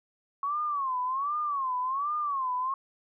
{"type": "tone with vibrato", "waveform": "sine", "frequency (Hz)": 1100, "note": "C#6", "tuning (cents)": -14, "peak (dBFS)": -27, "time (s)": [0.43, 2.74], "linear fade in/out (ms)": 2, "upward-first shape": "sine", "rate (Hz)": 1.3, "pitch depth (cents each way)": 170, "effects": []}